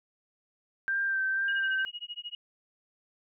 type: tone with vibrato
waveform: sine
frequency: 1571 Hz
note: G6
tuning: 3 cents sharp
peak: -26 dBFS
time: 0.88-1.85 s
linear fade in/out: 0 ms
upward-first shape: sine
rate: 2 Hz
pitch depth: 24 cents each way
type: tone with tremolo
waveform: sine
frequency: 2890 Hz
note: F#7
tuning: 41 cents flat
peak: -34 dBFS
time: 1.48-2.35 s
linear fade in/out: 2 ms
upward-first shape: sine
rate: 13 Hz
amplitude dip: 100%
effects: none